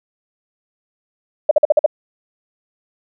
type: tone bursts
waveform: sine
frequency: 604 Hz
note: D5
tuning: 48 cents sharp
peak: -6 dBFS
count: 6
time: 1.49-1.862 s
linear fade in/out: 5 ms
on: 22 ms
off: 48 ms
effects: none